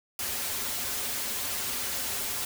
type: noise with comb filter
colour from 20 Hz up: white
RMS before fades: -32 dBFS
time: 0.19-2.45 s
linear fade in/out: 2 ms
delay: 6.2 ms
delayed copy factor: -0.9
effects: none